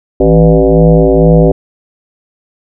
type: tone with frequency modulation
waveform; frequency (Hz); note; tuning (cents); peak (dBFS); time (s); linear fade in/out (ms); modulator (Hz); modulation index
sine; 164.6; E3; -2; -3; 0.2-1.52; 5; 109; 4
effects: none